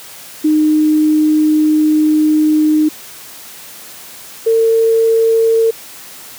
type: tone pair in turn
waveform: sine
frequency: 307 / 452.1 Hz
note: D#4 / A4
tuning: -23 / +47 cents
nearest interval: perfect fifth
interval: 670 cents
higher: second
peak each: -8 dBFS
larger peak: neither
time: 0.44-2.89 / 4.46-5.71 s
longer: first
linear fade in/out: 10 ms
effects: white hiss -34 dBFS RMS until 6.38 s + high-pass 100 Hz 12 dB/octave